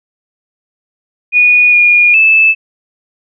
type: tone with pitch steps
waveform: sine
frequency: 2459 / 2432 / 2624 Hz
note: D#7 / D#7 / E7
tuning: -21 / -40 / -9 cents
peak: -4 dBFS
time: 1.32-2.55 s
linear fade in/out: 50 ms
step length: 410 ms
effects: none